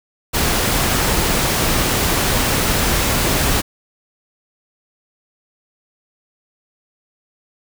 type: noise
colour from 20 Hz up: pink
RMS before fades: -17 dBFS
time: 0.33-3.62 s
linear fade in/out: 20 ms
effects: none